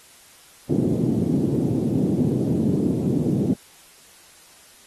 white band-pass noise, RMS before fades -21 dBFS, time 0.69-3.54 s, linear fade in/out 10 ms, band 120 to 320 Hz, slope 24 dB/octave, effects white hiss -50 dBFS RMS until 4.86 s + AAC 32 kbps

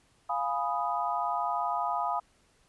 sine chord, F half-diminished seventh, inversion none, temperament equal, 698.5 / 830.6 / 987.8 / 1244.5 Hz, F5 / Ab5 / Cb6 / Eb6, 0 / 0 / 0 / 0 cents, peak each -33 dBFS, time 0.29-2.2 s, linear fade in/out 10 ms, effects pink hiss -66 dBFS RMS until 2.68 s + resampled to 24000 Hz

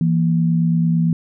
sine tone pair together, 166.31 / 235.2 Hz, E3 / A#3, +16 / +16 cents, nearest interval tritone, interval 600 cents, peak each -14 / -22 dBFS, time 0.01-1.13 s, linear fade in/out 2 ms, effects none

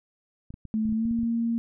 clicks, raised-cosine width 5 ms, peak -28 dBFS, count 10, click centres 0.505 / 0.541 / 0.653 / 0.855 / 0.893 / 0.925 / 1.055 / 1.111 / 1.189 / 1.233 s
sine tone with pitch glide, 218.5 to 231.5 Hz, A3 to A#3, -12 to -12 cents, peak -23 dBFS, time 0.74-1.58 s, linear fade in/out 0 ms, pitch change +100 cents, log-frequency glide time 0.93-1.09 s
effects none

